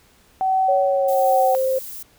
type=tone with tremolo; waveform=sine; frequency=759 Hz; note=F#5; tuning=44 cents sharp; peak=-15 dBFS; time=0.41-1.55 s; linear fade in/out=0 ms; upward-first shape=sine; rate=1.3 Hz; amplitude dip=60%
type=tone with pitch glide; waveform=sine; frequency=560 to 525.5 Hz; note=C#5 to C5; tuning=+18 to +7 cents; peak=-17 dBFS; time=0.68-1.79 s; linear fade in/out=10 ms; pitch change=-111 cents; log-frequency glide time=0.82-1.51 s
type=noise; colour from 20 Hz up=violet; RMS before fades=-34 dBFS; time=1.08-2.03 s; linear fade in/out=5 ms
effects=pink hiss -55 dBFS RMS until 2.18 s